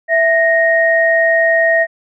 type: tone pair together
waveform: sine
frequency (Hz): 659.3 / 1864.8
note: E5 / A#6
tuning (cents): 0 / 0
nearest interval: octave + tritone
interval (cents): 1800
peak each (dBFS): -12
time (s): 0.08-1.87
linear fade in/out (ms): 50
effects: none